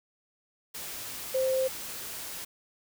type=tone in noise; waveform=sine; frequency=523.3 Hz; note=C5; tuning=in tune; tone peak=-24 dBFS; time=1.34-1.68 s; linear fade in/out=10 ms; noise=white; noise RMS=-39 dBFS; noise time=0.74-2.45 s; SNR=+12 dB; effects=none